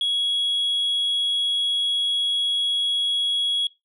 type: tone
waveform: sine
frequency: 3332 Hz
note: G#7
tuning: 5 cents sharp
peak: -18 dBFS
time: 0.01-3.67 s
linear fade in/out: 2 ms
effects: noise-tail reverb RT60 0.2 s tail -22 dB re dry + tanh soft clip ceiling -18 dBFS